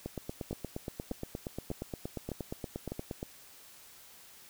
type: two click trains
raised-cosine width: 2 ms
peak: -23 / -23 dBFS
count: 28 / 5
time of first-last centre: 0.06-3.229 / 0.51-2.92 s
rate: 8.52 / 1.66 Hz
effects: white hiss -55 dBFS RMS until 4.49 s